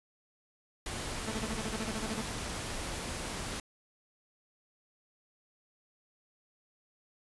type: noise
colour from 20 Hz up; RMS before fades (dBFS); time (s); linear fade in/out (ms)
pink; -38; 0.86-3.6; 2
type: tone bursts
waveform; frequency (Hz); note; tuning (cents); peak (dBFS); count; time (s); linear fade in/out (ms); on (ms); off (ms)
sawtooth; 220; A3; 0; -30; 13; 1.27-2.218; 10; 48; 27
effects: resampled to 24000 Hz